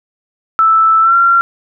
sine tone with pitch glide, 1318.5 to 1372.9 Hz, E6 to F6, 0 to -30 cents, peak -6 dBFS, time 0.59-1.41 s, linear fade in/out 0 ms, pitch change +70 cents, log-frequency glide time 1.01-1.15 s, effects none

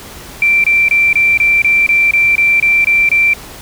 sine tone bursts, 2349 Hz, D7, in tune, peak -7 dBFS, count 12, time 0.42-3.335 s, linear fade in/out 2 ms, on 220 ms, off 25 ms, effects pink hiss -32 dBFS RMS until 3.61 s

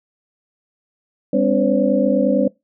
sine tone cluster, 201.5 / 255.9 / 286.8 / 514 / 563 Hz, G3 / C4 / D4 / C5 / C#5, +48 / -38 / -41 / -31 / +27 cents, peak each -20 dBFS, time 1.33-2.48 s, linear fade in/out 5 ms, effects noise-tail reverb RT60 0.2 s tail -22 dB re dry

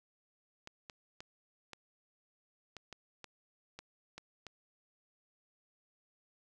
clicks, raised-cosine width 0.2 ms, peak -29 dBFS, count 10, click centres 0.674 / 0.898 / 1.205 / 1.733 / 2.767 / 2.927 / 3.243 / 3.79 / 4.18 / 4.467 s, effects none

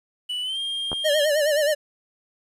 triangle tone with pitch glide, 2962 to 3211 Hz, F#7 to G7, +1 to +41 cents, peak -24 dBFS, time 0.29-1.26 s, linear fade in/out 10 ms, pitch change +140 cents, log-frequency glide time 0.42-0.59 s
clicks, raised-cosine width 1 ms, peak -16 dBFS, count 2, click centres 0.917 / 0.93 s
square tone with vibrato, 597 Hz, D5, 28 cents sharp, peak -19 dBFS, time 1.04-1.75 s, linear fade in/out 20 ms, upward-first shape sine, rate 9.5 Hz, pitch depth 83 cents each way
effects resampled to 32000 Hz + 9-bit

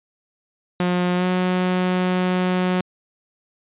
sawtooth tone with pitch glide, 178.8 to 182.56 Hz, F3 to F#3, +41 to -23 cents, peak -14 dBFS, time 0.8-2.81 s, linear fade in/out 2 ms, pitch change +36 cents, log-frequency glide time 1.16-1.25 s, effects resampled to 8000 Hz

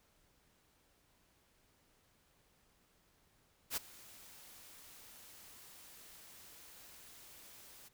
white noise with ADSR envelope, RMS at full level -35 dBFS, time 3.7-7.89 s, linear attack 69 ms, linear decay 13 ms, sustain -22 dB, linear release 15 ms, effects pink hiss -72 dBFS RMS until 7.93 s

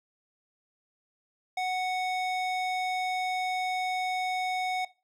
square tone with band-pass filter, 740 Hz, F#5, in tune, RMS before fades -30 dBFS, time 1.57-4.85 s, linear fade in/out 5 ms, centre 1700 Hz, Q 0.58, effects noise-tail reverb RT60 0.3 s tail -19 dB re dry

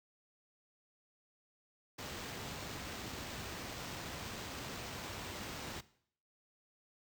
pink noise with sample-and-hold, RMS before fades -44 dBFS, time 1.98-5.81 s, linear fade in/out 10 ms, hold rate 11025 Hz, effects noise-tail reverb RT60 0.6 s tail -18 dB re dry + high-pass 60 Hz 12 dB/octave

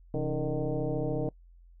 sine tone with frequency modulation, 166 Hz, E3, 12 cents sharp, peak -27 dBFS, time 0.14-1.29 s, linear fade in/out 2 ms, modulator 149 Hz, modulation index 3, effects noise-tail reverb RT60 0.1 s tail -24 dB re dry + added 43 Hz sine -52 dBFS peak until 1.8 s

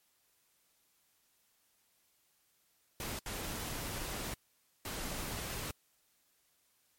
pink noise bursts at uneven times, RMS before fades -40 dBFS, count 3, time 3-3.19 / 3.26-4.34 / 4.85-5.71 s, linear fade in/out 2 ms, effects white hiss -73 dBFS RMS until 6.98 s + MP3 64 kbps

